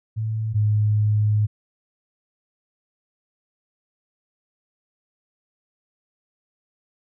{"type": "tone pair in turn", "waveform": "sine", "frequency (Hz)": [110, 105.82], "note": ["A2", "G#2"], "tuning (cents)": [0, 33], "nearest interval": "minor second", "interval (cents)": 67, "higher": "first", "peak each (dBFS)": [-22, -16], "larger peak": "second", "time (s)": [[0.16, 0.54], [0.54, 1.47]], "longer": "second", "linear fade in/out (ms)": 20, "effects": []}